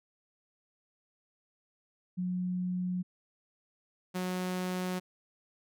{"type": "tone pair in turn", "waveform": ["sine", "sawtooth"], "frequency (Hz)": [181.2, 182.88], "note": ["F#3", "F#3"], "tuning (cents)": [-36, -20], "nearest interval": "unison", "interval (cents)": 16, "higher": "second", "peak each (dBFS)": [-30, -28], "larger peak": "second", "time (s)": [[2.17, 3.03], [4.14, 5]], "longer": "neither", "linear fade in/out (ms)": 20, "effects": []}